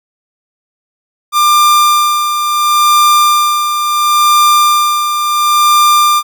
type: tone with tremolo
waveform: 45% pulse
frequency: 1194 Hz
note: D6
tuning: 28 cents sharp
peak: -5 dBFS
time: 1.32-6.23 s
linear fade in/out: 50 ms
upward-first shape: sine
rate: 0.72 Hz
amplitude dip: 55%
effects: none